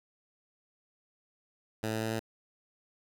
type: tone with pitch steps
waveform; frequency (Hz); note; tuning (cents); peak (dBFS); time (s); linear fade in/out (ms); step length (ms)
10% pulse; 110 / 110.7 / 111.41 / 112.12; A2 / A2 / A2 / A2; 0 / +11 / +22 / +33; -23; 1.83-2.194; 5; 91
effects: none